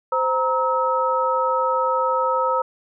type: tone cluster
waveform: sine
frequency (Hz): 519 / 936 / 1289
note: C5 / A#5 / E6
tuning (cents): -14 / +7 / -39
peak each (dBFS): -22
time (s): 0.12-2.62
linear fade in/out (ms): 5
effects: none